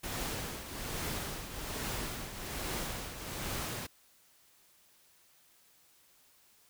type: noise with tremolo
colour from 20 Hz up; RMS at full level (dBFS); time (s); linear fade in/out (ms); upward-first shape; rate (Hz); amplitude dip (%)
pink; -36; 0.03-3.87; 10; triangle; 1.2; 65
effects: white hiss -65 dBFS RMS until 6.69 s